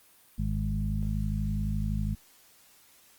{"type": "harmonic tone with a mistuned harmonic", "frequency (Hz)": 52, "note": "G#1", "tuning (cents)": 3, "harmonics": [1, 2, 3, 4], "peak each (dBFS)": [-30, -33, -34, -34], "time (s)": [0.38, 2.15], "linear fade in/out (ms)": 10, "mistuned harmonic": 1, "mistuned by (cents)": -43, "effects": ["white hiss -59 dBFS RMS until 3.18 s", "Opus 24 kbps"]}